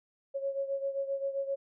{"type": "beating tone pair", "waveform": "sine", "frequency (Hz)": [548, 555.6], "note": ["C#5", "C#5"], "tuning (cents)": [-20, 4], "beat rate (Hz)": 7.6, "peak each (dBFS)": [-32, -37], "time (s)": [0.34, 1.56], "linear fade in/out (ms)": 20, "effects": []}